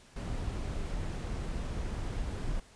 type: noise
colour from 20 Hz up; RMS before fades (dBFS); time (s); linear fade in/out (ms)
brown; -35; 0.16-2.6; 5
effects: pink hiss -58 dBFS RMS until 2.75 s + resampled to 22050 Hz